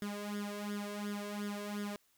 sawtooth tone with flanger, 205.6 Hz, G#3, 17 cents flat, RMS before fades -40 dBFS, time 0.02-1.96 s, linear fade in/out 0 ms, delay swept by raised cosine 0.58 to 1.88 ms, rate 2.8 Hz, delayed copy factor +0.8, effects white hiss -72 dBFS RMS until 2.17 s

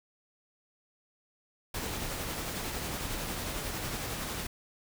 pink noise with tremolo, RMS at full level -35 dBFS, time 1.74-4.47 s, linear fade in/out 5 ms, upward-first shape sine, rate 11 Hz, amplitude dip 25%, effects none

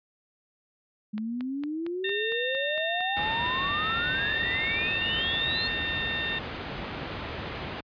sine exponential sweep, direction up, 207.7 to 4300 Hz, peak -29 dBFS, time 1.13-5.68 s, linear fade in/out 10 ms
click train, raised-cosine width 0.3 ms, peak -25 dBFS, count 11, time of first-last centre 1.18-3.463 s, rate 4.38 Hz
harmonic tone, 910 Hz, A#5, 42 cents flat, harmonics 2 / 3 / 4, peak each -31 / -35 / -33 dBFS, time 2.04-6.39 s, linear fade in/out 5 ms
pink low-pass noise, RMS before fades -35 dBFS, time 3.16-7.81 s, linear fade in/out 10 ms, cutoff 3700 Hz, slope 24 dB/octave
effects high-pass 60 Hz 12 dB/octave + resampled to 11025 Hz

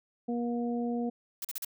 harmonic tone, 238.3 Hz, A#3, 38 cents sharp, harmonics 1 / 2 / 3, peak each -30 / -36 / -40 dBFS, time 0.28-1.1 s, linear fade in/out 10 ms
blue noise bursts, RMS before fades -36 dBFS, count 4, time 1.42-1.648 s, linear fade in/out 2 ms, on 27 ms, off 40 ms
effects none

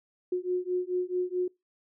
sine beating tone pair, 360 / 364.6 Hz, F#4 / F#4, -47 / -25 cents, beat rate 4.6 Hz, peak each -30 / -30 dBFS, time 0.32-1.48 s, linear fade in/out 5 ms, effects noise-tail reverb RT60 0.2 s tail -23 dB re dry

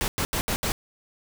pink noise bursts at uneven times, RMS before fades -26 dBFS, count 5, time 0.01-0.08 / 0.18-0.25 / 0.33-0.41 / 0.48-0.56 / 0.63-0.72 s, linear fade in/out 0 ms, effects none

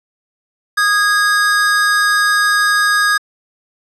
square tone pair together, 1236.6 / 1649 Hz, D#6 / G#6, -11 / -13 cents, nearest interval perfect fourth, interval 498 cents, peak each -17 / -13 dBFS, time 0.77-3.18 s, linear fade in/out 10 ms, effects low-pass 10000 Hz 12 dB/octave

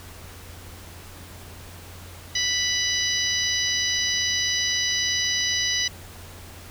harmonic tone, 987.8 Hz, B5, in tune, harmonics 2 / 3 / 4 / 5 / 6, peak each -28 / -28 / -28 / -28 / -28 dBFS, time 2.35-5.88 s, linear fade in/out 5 ms, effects added 88 Hz sine -43 dBFS peak until 6.7 s + pink hiss -44 dBFS RMS until 6.7 s

